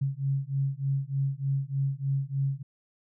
sine beating tone pair, 135.6 / 138.9 Hz, C#3 / C#3, -38 / +4 cents, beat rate 3.3 Hz, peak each -29 / -29 dBFS, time 0.01-2.63 s, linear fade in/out 10 ms, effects none

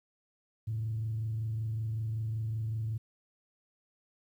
sine tone with frequency modulation, 110.8 Hz, A2, 13 cents sharp, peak -30 dBFS, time 0.67-2.98 s, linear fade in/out 10 ms, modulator 25.3 Hz, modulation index 0.25, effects tanh soft clip ceiling -27 dBFS + 11-bit

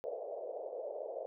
pink band-pass noise, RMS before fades -42 dBFS, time 0.04-1.26 s, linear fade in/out 0 ms, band 470 to 640 Hz, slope 48 dB/octave, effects none

